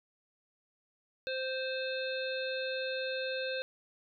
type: harmonic tone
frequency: 522 Hz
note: C5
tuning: 4 cents flat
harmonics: 1 / 3 / 5 / 7 / 8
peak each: -35 / -40 / -42 / -43 / -44 dBFS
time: 1.27-3.62 s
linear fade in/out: 0 ms
effects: none